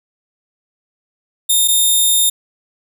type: tone pair in turn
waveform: 5% pulse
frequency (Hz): 3650 / 3650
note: A#7 / A#7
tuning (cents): -37 / -37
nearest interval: unison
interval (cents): 0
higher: neither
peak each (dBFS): -3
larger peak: neither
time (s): 1.49-1.68 / 1.68-2.3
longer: second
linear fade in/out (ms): 10
effects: none